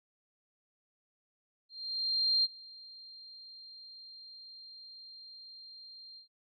sine tone with ADSR envelope, 4186 Hz, C8, in tune, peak -24 dBFS, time 1.69-6.28 s, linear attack 750 ms, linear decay 31 ms, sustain -24 dB, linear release 110 ms, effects none

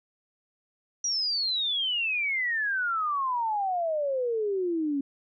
sine exponential sweep, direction down, 5830 to 272.2 Hz, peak -25 dBFS, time 1.04-5.01 s, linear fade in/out 5 ms, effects none

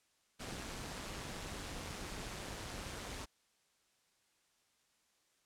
pink noise with amplitude modulation, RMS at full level -42 dBFS, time 0.39-3.26 s, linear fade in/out 20 ms, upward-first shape sine, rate 203 Hz, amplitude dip 60%, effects white hiss -75 dBFS RMS until 5.45 s + low-pass 9000 Hz 12 dB/octave

